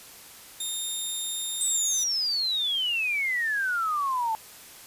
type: tone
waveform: 15% pulse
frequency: 3664 Hz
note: A#7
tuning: 31 cents flat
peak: -22 dBFS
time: 0.6-2.04 s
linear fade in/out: 5 ms
type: exponential sweep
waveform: sine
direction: down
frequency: 8260 to 868 Hz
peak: -24 dBFS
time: 1.61-4.35 s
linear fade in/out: 0 ms
effects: white hiss -47 dBFS RMS until 4.86 s + resampled to 32000 Hz